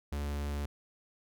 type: tone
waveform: 45% pulse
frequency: 72.2 Hz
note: D2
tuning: 29 cents flat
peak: -33 dBFS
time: 0.12-0.66 s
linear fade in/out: 5 ms
effects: none